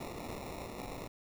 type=noise with sample-and-hold; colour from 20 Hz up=white; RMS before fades=-43 dBFS; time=0-1.08 s; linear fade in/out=5 ms; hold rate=1575 Hz; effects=none